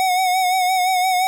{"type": "tone with vibrato", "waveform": "square", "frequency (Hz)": 740, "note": "F#5", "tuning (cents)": 0, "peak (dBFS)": -16, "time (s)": [0, 1.27], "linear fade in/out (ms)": 0, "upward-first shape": "sine", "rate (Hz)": 5.8, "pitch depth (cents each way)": 44, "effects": []}